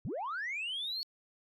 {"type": "linear sweep", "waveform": "sine", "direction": "up", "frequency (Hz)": [83, 4435], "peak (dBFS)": -33, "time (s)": [0.05, 1.03], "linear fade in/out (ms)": 0, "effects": ["tanh soft clip ceiling -32 dBFS", "AAC 48 kbps"]}